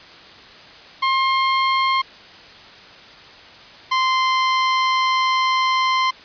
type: tone pair in turn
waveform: sawtooth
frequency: 1063 / 1041.7 Hz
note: C6 / C6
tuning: +27 / -8 cents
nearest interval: unison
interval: 35 cents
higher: first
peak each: -12 dBFS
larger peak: neither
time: 1.02-2.02 / 3.91-6.11 s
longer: second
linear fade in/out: 10 ms
effects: white hiss -42 dBFS RMS until 6.24 s + resampled to 11025 Hz